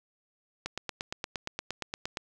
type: click train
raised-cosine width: 0.2 ms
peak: -16 dBFS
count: 14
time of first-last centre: 0.66-2.172 s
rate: 8.6 Hz
effects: 9-bit